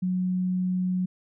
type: tone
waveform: sine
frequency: 183.2 Hz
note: F#3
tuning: 17 cents flat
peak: -23 dBFS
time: 0.02-1.06 s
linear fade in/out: 10 ms
effects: none